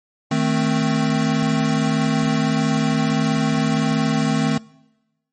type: chord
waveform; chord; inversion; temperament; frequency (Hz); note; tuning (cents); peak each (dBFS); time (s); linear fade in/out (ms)
square; A diminished; second; equal; 155.56 / 220 / 261.6; Eb3 / A3 / C4; 0 / 0 / 0; -22; 0.31-4.58; 5
effects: noise-tail reverb RT60 1.0 s tail -24 dB re dry + MP3 32 kbps